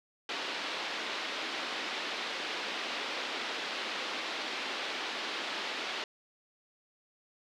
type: band-pass noise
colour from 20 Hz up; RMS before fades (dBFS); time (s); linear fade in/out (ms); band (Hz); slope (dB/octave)
white; -37; 0.29-6.04; 2; 250 to 4000; 24
effects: none